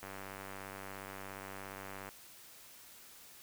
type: click train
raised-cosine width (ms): 0.5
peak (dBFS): -30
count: 201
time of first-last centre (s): 0.03-2.09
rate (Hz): 97.1
effects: white hiss -56 dBFS RMS until 3.42 s